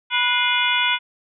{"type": "harmonic tone with a mistuned harmonic", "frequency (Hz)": 490, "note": "B4", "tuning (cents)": -14, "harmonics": [2, 3, 4, 5, 6, 7], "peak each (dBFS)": [-24, -24, -24, -24, -24, -24], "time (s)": [0.1, 0.99], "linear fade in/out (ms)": 50, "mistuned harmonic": 4, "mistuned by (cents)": 120, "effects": []}